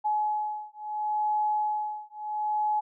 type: beating tone pair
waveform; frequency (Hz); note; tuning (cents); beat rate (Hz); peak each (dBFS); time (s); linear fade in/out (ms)
sine; 847 / 847.73; G#5 / G#5; +34 / +35; 0.73; -29; 0.04-2.81; 20
effects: none